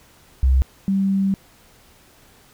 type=tone pair in turn; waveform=sine; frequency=65.41 / 194.54 Hz; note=C2 / G3; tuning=0 / -13 cents; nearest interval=octave + perfect fifth; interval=1887 cents; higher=second; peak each=-12 / -16 dBFS; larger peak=first; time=0.43-0.62 / 0.88-1.34 s; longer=second; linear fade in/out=0 ms; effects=pink hiss -52 dBFS RMS until 2.53 s